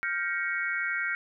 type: chord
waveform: sine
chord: G half-diminished seventh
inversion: third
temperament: equal with one note detuned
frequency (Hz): 1396.9 / 1568 / 1897.2 / 2217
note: F6 / G6 / Bb6 / Db7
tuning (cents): 0 / 0 / +30 / 0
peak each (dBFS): -33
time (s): 0.03-1.15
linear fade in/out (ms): 0
effects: none